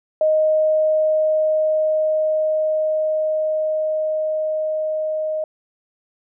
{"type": "tone with level ramp", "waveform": "sine", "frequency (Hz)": 622.3, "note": "D#5", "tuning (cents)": 0, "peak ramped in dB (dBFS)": [-13, -20], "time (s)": [0.21, 5.44], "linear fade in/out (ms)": 2, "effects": []}